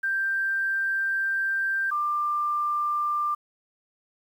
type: tone pair in turn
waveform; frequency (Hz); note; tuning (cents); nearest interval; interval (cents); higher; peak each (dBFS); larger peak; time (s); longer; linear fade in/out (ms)
sine; 1576 / 1189.6; G6 / D6; +9 / +22; perfect fourth; 487; first; -23; neither; 0.03-1.91 / 1.91-3.35; first; 10
effects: 9-bit